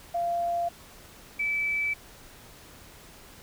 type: tone pair in turn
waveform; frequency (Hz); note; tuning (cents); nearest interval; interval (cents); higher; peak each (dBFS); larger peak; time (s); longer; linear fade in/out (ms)
sine; 690 / 2309; F5 / D7; -21 / -30; octave + major sixth; 2091; second; -25; neither; 0.14-0.69 / 1.39-1.94; neither; 10
effects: pink hiss -50 dBFS RMS until 3.42 s